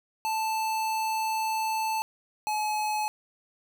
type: tone pair in turn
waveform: square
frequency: 880 / 852 Hz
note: A5 / G#5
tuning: 0 / +44 cents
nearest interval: minor second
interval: 56 cents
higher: first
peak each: -27 dBFS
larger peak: neither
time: 0.25-2.02 / 2.47-3.08 s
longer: first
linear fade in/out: 0 ms
effects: none